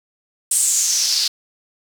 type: noise with band-pass filter sweep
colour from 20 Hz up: white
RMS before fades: -18 dBFS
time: 0.51-1.28 s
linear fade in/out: 5 ms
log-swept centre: 8800 to 4400 Hz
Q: 4.7
effects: none